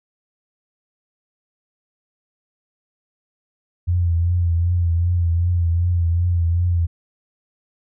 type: tone with vibrato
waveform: sine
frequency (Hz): 86.2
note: F2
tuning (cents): -22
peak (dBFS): -15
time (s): 3.87-6.87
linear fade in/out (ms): 20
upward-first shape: triangle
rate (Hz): 2.6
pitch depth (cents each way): 59
effects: none